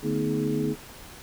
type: tone cluster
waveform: sine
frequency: 150.1 / 225.7 / 252.8 / 315.5 / 420.6 Hz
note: D3 / A3 / B3 / D#4 / G#4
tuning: +38 / +44 / +41 / +24 / +22 cents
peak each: -30 dBFS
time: 0.02-0.76 s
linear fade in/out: 50 ms
effects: pink hiss -45 dBFS RMS until 1.22 s